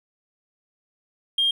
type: tone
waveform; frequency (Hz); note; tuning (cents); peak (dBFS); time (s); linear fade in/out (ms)
triangle; 3215; G7; +43; -15; 1.38-1.51; 5
effects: tanh soft clip ceiling -15 dBFS